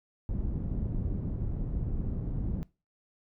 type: low-pass noise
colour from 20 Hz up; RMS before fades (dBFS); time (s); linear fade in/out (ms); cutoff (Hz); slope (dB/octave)
pink; -32; 0.29-2.63; 0; 200; 12
effects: noise-tail reverb RT60 0.3 s tail -21 dB re dry